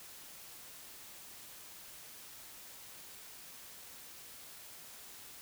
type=silence; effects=white hiss -52 dBFS RMS until 5.41 s